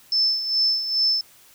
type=tone with tremolo; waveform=sine; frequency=5274 Hz; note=E8; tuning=in tune; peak=-16 dBFS; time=0.12-1.21 s; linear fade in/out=2 ms; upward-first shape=sine; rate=2.4 Hz; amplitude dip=65%; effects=white hiss -52 dBFS RMS until 1.54 s